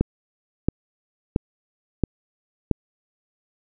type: click train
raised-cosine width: 3 ms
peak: -5 dBFS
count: 5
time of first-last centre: 0.01-2.713 s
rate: 1.48 Hz
effects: none